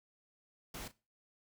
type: noise with echo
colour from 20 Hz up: pink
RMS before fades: -45 dBFS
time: 0.74-0.88 s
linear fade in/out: 5 ms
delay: 36 ms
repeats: 1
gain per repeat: -15 dB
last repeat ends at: 0.916 s
effects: noise-tail reverb RT60 0.3 s tail -20 dB re dry